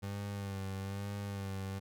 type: tone with vibrato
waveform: 30% pulse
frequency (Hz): 98.8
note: G2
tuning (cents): +14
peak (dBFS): -35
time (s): 0.02-1.8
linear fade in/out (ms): 20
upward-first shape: sine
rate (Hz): 1.1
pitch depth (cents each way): 44
effects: none